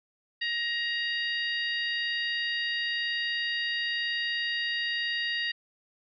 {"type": "harmonic tone", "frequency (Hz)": 941, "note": "A#5", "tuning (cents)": 16, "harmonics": [2, 3, 4, 5], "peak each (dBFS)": [-30, -34, -36, -38], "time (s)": [0.41, 5.52], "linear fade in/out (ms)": 10, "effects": []}